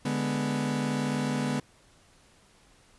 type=chord; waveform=40% pulse; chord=G# diminished; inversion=second; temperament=equal; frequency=146.83 / 207.7 / 246.9 Hz; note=D3 / G#3 / B3; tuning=0 / 0 / 0 cents; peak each=-31 / -32 / -29 dBFS; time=0.05-1.6 s; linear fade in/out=5 ms; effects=pink hiss -60 dBFS RMS until 2.98 s + resampled to 24000 Hz